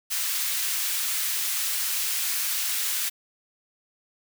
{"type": "high-pass noise", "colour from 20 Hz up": "white", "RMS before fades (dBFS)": -27, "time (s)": [0.1, 3.1], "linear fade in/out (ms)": 20, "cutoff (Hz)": 1600, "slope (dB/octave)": 12, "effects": []}